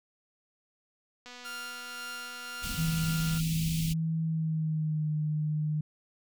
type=click train; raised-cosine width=0.2 ms; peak=-30 dBFS; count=522; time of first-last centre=1.26-3.378 s; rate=246 Hz
type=tone with tremolo; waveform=sawtooth; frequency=1396.9 Hz; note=F6; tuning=in tune; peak=-34 dBFS; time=1.44-3.41 s; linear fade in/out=20 ms; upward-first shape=sine; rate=1.9 Hz; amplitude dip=35%
type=band-stop noise; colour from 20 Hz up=pink; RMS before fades=-36 dBFS; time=2.62-3.94 s; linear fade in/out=20 ms; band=260 to 2400 Hz; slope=48 dB/octave
type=tone with pitch glide; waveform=sine; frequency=161.6 to 152.53 Hz; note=E3 to D#3; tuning=-34 to -34 cents; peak=-27 dBFS; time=2.78-5.81 s; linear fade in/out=5 ms; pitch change=-100 cents; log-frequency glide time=4.23-5.12 s
effects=none